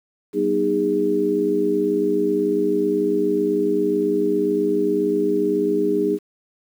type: tone cluster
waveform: sine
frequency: 191.6 / 242.5 / 309.9 / 408 Hz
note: G3 / B3 / D#4 / G#4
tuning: -39 / -31 / -7 / -31 cents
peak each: -28 / -28 / -22 / -19 dBFS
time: 0.33-6.19 s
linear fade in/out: 50 ms
effects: 8-bit